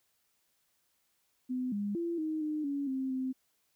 sine tone with pitch steps, 253.5 / 203.9 / 339.7 / 312.9 / 304.8 / 282 / 264.2 / 260.1 Hz, B3 / G#3 / F4 / D#4 / D#4 / C#4 / C4 / C4, +45 / -32 / -48 / +10 / -36 / +30 / +17 / -10 cents, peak -31 dBFS, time 1.49-3.33 s, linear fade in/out 20 ms, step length 230 ms, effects white hiss -75 dBFS RMS until 3.75 s

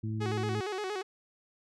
harmonic tone, 109.2 Hz, A2, 13 cents flat, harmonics 1 / 2 / 3, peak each -32 / -38 / -42 dBFS, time 0.03-0.61 s, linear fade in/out 10 ms
sawtooth tone with vibrato, 396.7 Hz, G4, 21 cents sharp, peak -29 dBFS, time 0.2-1.03 s, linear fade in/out 20 ms, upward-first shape square, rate 8.6 Hz, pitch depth 100 cents each way
effects low-pass 6000 Hz 12 dB/octave

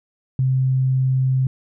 sine tone, 130.81 Hz, C3, in tune, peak -15 dBFS, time 0.39-1.47 s, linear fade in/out 2 ms, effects none

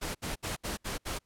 pink noise bursts, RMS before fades -35 dBFS, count 6, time 0.01-1.19 s, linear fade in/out 20 ms, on 140 ms, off 68 ms, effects pink hiss -75 dBFS RMS until 1.25 s + low-pass 12000 Hz 12 dB/octave

